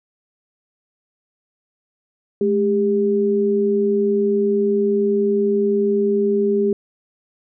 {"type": "tone pair together", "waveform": "sine", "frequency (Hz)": [212.2, 400.6], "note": ["G#3", "G4"], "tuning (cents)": [38, 38], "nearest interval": "major seventh", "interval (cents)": 1100, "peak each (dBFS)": [-20, -16], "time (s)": [2.41, 6.73], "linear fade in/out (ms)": 2, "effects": []}